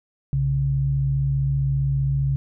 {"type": "tone pair together", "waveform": "sine", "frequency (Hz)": [61.74, 136.93], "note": ["B1", "C#3"], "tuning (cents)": [0, -21], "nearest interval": "octave + major second", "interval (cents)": 1379, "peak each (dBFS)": [-27, -19], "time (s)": [0.33, 2.36], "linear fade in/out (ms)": 0, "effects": []}